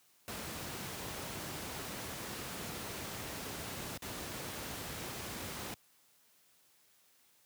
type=noise with dropouts; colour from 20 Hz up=pink; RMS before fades=-42 dBFS; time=0.28-5.74 s; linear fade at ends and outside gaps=0 ms; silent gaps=3.975-4.022 s; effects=white hiss -68 dBFS RMS until 7.45 s + high-pass 80 Hz 12 dB/octave